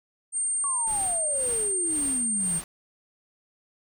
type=tone; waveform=sine; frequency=8710 Hz; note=C#9; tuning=31 cents flat; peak=-24 dBFS; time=0.32-2.62 s; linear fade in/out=50 ms
type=exponential sweep; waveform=sine; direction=down; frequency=1128 to 164.3 Hz; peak=-32 dBFS; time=0.64-2.59 s; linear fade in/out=0 ms
type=noise with tremolo; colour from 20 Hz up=pink; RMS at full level=-41 dBFS; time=0.87-2.64 s; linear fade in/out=2 ms; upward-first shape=sine; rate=1.9 Hz; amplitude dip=95%
effects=none